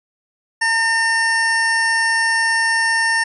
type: tone pair together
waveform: square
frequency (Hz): 909 / 1815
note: A#5 / A#6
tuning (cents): -44 / -47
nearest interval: octave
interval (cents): 1197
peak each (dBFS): -23 / -16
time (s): 0.61-3.24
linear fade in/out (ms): 10
effects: resampled to 24000 Hz